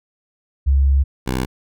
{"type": "tone pair in turn", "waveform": ["sine", "10% pulse"], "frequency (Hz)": [68.5, 63.9], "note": ["C#2", "C2"], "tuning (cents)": [-20, -40], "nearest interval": "minor second", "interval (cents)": 120, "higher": "first", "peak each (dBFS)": -11, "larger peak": "neither", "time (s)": [[0.66, 1.04], [1.26, 1.46]], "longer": "first", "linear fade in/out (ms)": 20, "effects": []}